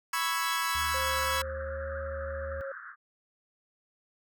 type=chord; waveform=sawtooth; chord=C# minor seventh; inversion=third; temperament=equal; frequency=987.8 / 1108.7 / 1318.5 / 1661.2 Hz; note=B5 / C#6 / E6 / G#6; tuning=0 / 0 / 0 / 0 cents; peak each=-30 dBFS; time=0.13-1.42 s; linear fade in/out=5 ms
type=tone with vibrato; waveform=triangle; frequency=75.9 Hz; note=D#2; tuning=42 cents flat; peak=-36 dBFS; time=0.75-2.61 s; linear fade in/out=0 ms; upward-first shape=sine; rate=1.8 Hz; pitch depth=14 cents each way
type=band-pass noise; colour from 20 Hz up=white; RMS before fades=-44 dBFS; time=0.76-2.96 s; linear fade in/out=50 ms; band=1200 to 1700 Hz; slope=96 dB/octave
type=tone with pitch glide; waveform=sine; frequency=528 to 545.4 Hz; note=C5 to C#5; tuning=+16 to -28 cents; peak=-35 dBFS; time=0.94-2.72 s; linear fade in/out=5 ms; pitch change=+56 cents; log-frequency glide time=1.3-1.91 s
effects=none